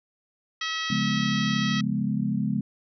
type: harmonic tone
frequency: 645 Hz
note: E5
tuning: 38 cents flat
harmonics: 2 / 3 / 4 / 5 / 6 / 7 / 8 / 9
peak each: -34 / -32 / -37 / -33 / -37 / -40 / -41 / -42 dBFS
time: 0.61-1.81 s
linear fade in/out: 5 ms
type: chord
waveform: sine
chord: C# dominant seventh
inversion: none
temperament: equal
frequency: 138.59 / 174.61 / 207.7 / 246.9 Hz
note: C#3 / E#3 / G#3 / B3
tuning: 0 / 0 / 0 / 0 cents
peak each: -30 / -31 / -26 / -30 dBFS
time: 0.9-2.61 s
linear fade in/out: 5 ms
effects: none